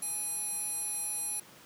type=tone with band-pass filter; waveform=square; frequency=830.6 Hz; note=G#5; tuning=in tune; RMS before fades=-35 dBFS; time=0.02-1.4 s; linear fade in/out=5 ms; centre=11000 Hz; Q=7.6; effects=pink hiss -54 dBFS RMS until 1.65 s + high-pass 150 Hz 12 dB/octave